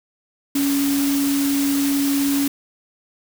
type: tone in noise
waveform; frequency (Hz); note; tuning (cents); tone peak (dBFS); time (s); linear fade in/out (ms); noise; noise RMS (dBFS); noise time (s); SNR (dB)
sine; 280; C#4; +18; -17; 0.55-2.48; 5; white; -27; 0.55-2.48; +7
effects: none